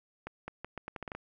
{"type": "accelerating click train", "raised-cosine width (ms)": 0.5, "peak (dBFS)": -24, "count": 10, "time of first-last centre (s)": [0.27, 1.15], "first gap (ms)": 210, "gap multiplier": 0.79, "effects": []}